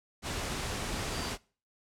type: tone in noise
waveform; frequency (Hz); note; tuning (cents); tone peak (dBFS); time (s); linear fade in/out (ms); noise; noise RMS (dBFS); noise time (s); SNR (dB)
sine; 4699; D8; 0; -44; 1.1-1.33; 50; pink; -35; 0.22-1.38; -12
effects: noise-tail reverb RT60 0.4 s tail -23 dB re dry + low-pass 9000 Hz 12 dB/octave